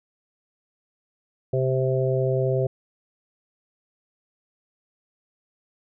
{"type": "harmonic tone", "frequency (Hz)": 130.81, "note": "C3", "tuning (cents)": 0, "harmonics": [1, 3, 4, 5], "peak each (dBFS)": [-23, -25, -26, -30], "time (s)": [1.53, 2.67], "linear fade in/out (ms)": 5, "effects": []}